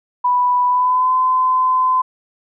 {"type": "tone with pitch glide", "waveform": "sine", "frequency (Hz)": [987.8, 1023.2], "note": ["B5", "C6"], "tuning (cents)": [0, -39], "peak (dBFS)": -12, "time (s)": [0.24, 2.02], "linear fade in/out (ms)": 10, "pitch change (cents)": 61, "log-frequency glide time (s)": [0.67, 1.13], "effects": []}